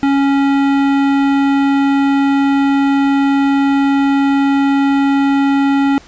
sine tone with hard clipping, 277.2 Hz, C#4, in tune, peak -12 dBFS, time 0.03-5.98 s, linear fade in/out 0 ms, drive 16 dB, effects pink hiss -42 dBFS RMS until 6.07 s + resampled to 16000 Hz

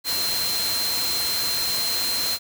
sine tone in noise, 4144 Hz, C8, 17 cents flat, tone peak -24 dBFS, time 0.04-2.39 s, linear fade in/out 50 ms, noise white, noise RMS -27 dBFS, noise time 0.04-2.39 s, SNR 0 dB, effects none

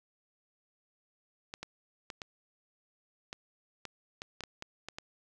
clicks, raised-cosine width 0.2 ms, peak -23 dBFS, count 12, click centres 1.539 / 1.63 / 2.102 / 2.218 / 3.329 / 3.853 / 4.219 / 4.407 / 4.437 / 4.624 / 4.886 / 4.985 s, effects none

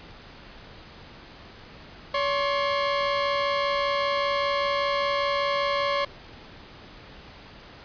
sawtooth tone pair together, 567 / 1068.9 Hz, C#5 / C6, +39 / +37 cents, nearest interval major seventh, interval 1098 cents, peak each -21 / -23 dBFS, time 2.14-6.05 s, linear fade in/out 5 ms, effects pink hiss -46 dBFS RMS until 7.84 s + resampled to 11025 Hz

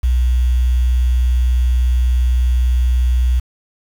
sine tone with quantisation, 61.74 Hz, B1, in tune, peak -11 dBFS, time 0.03-3.4 s, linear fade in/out 10 ms, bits 6, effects none

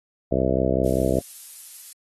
harmonic tone, 65.1 Hz, C2, 8 cents flat, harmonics 1 / 2 / 3 / 4 / 5 / 6 / 7 / 8 / 9 / 10, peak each -28 / -28 / -28 / -28 / -28 / -28 / -28 / -28 / -28 / -28 dBFS, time 0.31-1.2 s, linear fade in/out 10 ms
violet noise, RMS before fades -37 dBFS, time 0.85-1.93 s, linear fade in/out 5 ms
effects AAC 32 kbps

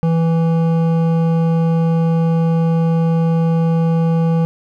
triangle tone with hard clipping, 164.81 Hz, E3, in tune, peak -14 dBFS, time 0.03-4.45 s, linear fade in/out 0 ms, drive 15 dB, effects none

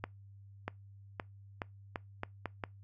accelerating click train, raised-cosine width 0.5 ms, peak -21 dBFS, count 8, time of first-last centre 0.04-2.638 s, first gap 640 ms, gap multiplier 0.81, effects noise-tail reverb RT60 0.2 s tail -24 dB re dry + added 99 Hz sine -52 dBFS peak until 2.83 s

